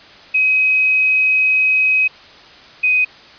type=tone pair in turn; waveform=sine; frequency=2533 / 2505 Hz; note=D#7 / D#7; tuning=+30 / +11 cents; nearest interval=unison; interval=19 cents; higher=first; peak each=-11 dBFS; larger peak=neither; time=0.34-2.08 / 2.83-3.05 s; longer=first; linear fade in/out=10 ms; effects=white hiss -41 dBFS RMS until 3.38 s + resampled to 11025 Hz